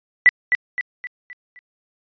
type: tone with echo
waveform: sine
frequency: 1975.5 Hz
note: B6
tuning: in tune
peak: -6 dBFS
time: 0.26-0.29 s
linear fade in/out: 0 ms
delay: 260 ms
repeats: 5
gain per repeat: -7 dB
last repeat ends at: 1.59 s
effects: resampled to 11025 Hz